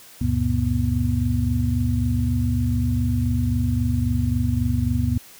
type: tone cluster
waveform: sine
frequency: 72.7 / 96.3 / 120.1 / 243.2 Hz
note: D2 / G2 / B2 / B3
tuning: -17 / -30 / -48 / -26 cents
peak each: -24 dBFS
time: 0.21-5.18 s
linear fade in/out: 5 ms
effects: white hiss -46 dBFS RMS until 5.39 s